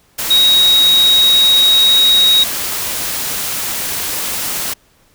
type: tone in noise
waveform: sine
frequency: 3794 Hz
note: A#7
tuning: 30 cents sharp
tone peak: -7 dBFS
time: 0.3-2.44 s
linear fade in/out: 10 ms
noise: white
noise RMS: -20 dBFS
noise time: 0.18-4.74 s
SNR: +10 dB
effects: pink hiss -53 dBFS RMS until 5.14 s